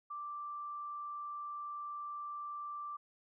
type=tone; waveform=sine; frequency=1174.7 Hz; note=D6; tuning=in tune; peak=-40 dBFS; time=0.1-2.97 s; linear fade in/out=10 ms; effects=none